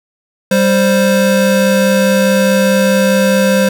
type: tone pair together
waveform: square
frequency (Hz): 196.02 / 523.3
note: G3 / C5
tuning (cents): 0 / 0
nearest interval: octave + perfect fourth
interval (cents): 1700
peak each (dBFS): -12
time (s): 0.51-3.69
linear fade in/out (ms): 5
effects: none